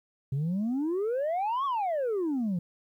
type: exponential two-way sweep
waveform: sine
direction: up then down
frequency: 130 to 1146 to 166.1 Hz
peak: -24 dBFS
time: 0.32-2.59 s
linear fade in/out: 5 ms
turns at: 1.65 s
effects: tanh soft clip ceiling -25 dBFS + 11-bit